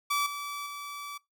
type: tone with level steps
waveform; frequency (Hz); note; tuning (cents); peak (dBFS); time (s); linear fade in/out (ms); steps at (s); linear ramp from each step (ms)
sawtooth; 1154; D6; -31; -22 / -31 / -34; 0.1-1.18; 10; 0.26 / 0.66; 5
effects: noise-tail reverb RT60 0.2 s tail -23 dB re dry

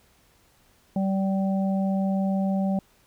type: harmonic tone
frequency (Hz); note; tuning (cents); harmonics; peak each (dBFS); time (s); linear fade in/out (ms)
193.2; G3; -25; 1 / 3 / 4; -22 / -32 / -34; 0.96-2.79; 2
effects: pink hiss -61 dBFS RMS until 3.06 s

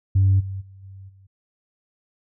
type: tone with level steps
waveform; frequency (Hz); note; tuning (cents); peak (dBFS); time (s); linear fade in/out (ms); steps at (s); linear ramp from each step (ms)
sine; 96.5; G2; -27; -12 / -27 / -42 / -38 / -48; 0.15-1.27; 10; 0.39 / 0.6 / 0.82 / 1.08; 20
effects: tanh soft clip ceiling -10 dBFS

